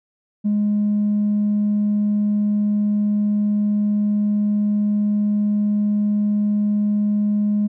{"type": "tone with tanh clipping", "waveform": "triangle", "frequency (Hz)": 207.7, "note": "G#3", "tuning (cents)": 0, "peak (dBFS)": -16, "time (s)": [0.44, 7.68], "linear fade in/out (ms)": 20, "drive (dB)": 5, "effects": []}